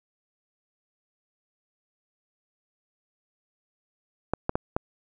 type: clicks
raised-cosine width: 1 ms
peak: -10 dBFS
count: 4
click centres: 4.336 / 4.494 / 4.555 / 4.765 s
effects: none